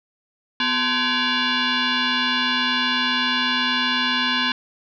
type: tone with frequency modulation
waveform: sine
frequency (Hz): 889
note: A5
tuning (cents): +18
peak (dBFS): -18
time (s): 0.6-4.52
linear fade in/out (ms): 2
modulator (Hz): 641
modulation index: 5
effects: none